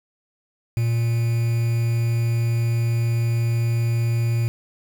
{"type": "tone with quantisation", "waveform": "triangle", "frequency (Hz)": 116.54, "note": "A#2", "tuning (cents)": 0, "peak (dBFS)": -16, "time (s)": [0.77, 4.48], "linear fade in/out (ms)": 0, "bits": 6, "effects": []}